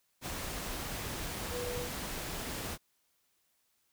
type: tone in noise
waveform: sine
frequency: 489.2 Hz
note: B4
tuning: 16 cents flat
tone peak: -37 dBFS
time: 1.5-1.89 s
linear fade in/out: 50 ms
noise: pink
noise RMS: -39 dBFS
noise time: 0.21-2.78 s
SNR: -1 dB
effects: white hiss -75 dBFS RMS until 3.92 s